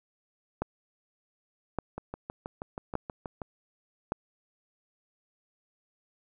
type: two click trains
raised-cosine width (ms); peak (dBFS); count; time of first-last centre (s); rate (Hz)
1; -15 / -22; 4 / 10; 0.62-4.121 / 1.98-3.418; 0.857 / 6.26
effects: none